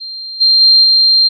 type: tone with level steps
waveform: sine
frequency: 4176 Hz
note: C8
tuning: 4 cents flat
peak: -23 / -6 / -4 / -6 dBFS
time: 0-1.29 s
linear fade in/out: 20 ms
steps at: 0.4 / 0.6 / 0.83 s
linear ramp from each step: 20 ms
effects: none